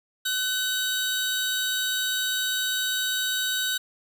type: tone pair together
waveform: sawtooth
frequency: 1510 / 3805 Hz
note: F#6 / A#7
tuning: +35 / +35 cents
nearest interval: octave + major third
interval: 1600 cents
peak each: -24 dBFS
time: 0.25-3.78 s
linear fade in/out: 10 ms
effects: none